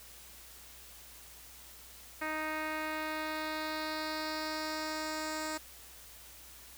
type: tone with low-pass filter sweep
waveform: 10% pulse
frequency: 311.1 Hz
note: D#4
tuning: in tune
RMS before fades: -37 dBFS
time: 2.21-5.58 s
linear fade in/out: 10 ms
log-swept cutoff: 2300 to 7600 Hz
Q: 2.2
effects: added 60 Hz sine -60 dBFS peak until 6.77 s + white hiss -53 dBFS RMS until 6.77 s